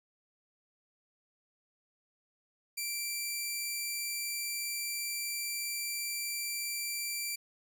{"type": "tone", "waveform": "10% pulse", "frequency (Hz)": 2349, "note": "D7", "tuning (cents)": 0, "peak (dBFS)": -25, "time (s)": [2.77, 7.36], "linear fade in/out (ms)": 10, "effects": []}